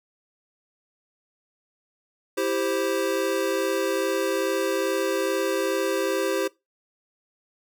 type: chord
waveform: square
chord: C major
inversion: first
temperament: equal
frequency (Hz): 329.6 / 392 / 523.3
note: E4 / G4 / C5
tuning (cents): 0 / 0 / 0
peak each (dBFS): -30 / -27 / -28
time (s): 2.37-6.48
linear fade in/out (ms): 10
effects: noise-tail reverb RT60 0.2 s tail -20 dB re dry